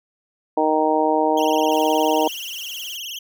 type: harmonic tone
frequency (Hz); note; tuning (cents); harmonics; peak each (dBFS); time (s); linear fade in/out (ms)
155.56; D#3; 0; 2 / 3 / 4 / 5 / 6; -22 / -22 / -22 / -22 / -22; 0.57-2.28; 5
type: tone with vibrato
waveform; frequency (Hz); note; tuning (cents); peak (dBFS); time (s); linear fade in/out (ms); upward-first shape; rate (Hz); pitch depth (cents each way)
35% pulse; 3000; F#7; +23; -27; 1.37-3.19; 5; triangle; 19; 200
type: noise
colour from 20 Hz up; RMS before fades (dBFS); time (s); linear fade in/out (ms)
blue; -41; 1.71-2.97; 10
effects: none